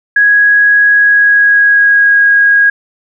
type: tone with pitch glide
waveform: sine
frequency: 1661.2 to 1642.1 Hz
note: G#6 to G#6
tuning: 0 to -20 cents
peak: -4 dBFS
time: 0.16-2.7 s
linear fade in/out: 5 ms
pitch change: -20 cents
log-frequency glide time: 0.91-2.25 s
effects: none